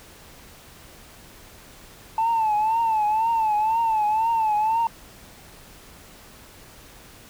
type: tone with vibrato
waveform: sine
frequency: 880 Hz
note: A5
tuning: in tune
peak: -17 dBFS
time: 2.18-4.87 s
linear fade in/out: 2 ms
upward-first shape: triangle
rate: 2 Hz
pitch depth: 98 cents each way
effects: tanh soft clip ceiling -16 dBFS + pink hiss -47 dBFS RMS until 7.29 s